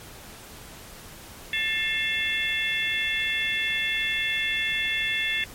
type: tone cluster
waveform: sine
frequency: 1769 / 2137 / 2681 / 3437 Hz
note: A6 / C7 / E7 / A7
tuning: +9 / +36 / +29 / -41 cents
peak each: -29 dBFS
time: 1.53-5.44 s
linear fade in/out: 2 ms
effects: pink hiss -44 dBFS RMS until 5.54 s + MP3 64 kbps